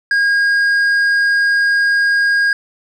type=tone with tanh clipping; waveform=sine; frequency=1629 Hz; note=G#6; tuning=34 cents flat; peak=-12 dBFS; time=0.11-2.53 s; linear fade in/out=2 ms; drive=6 dB; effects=none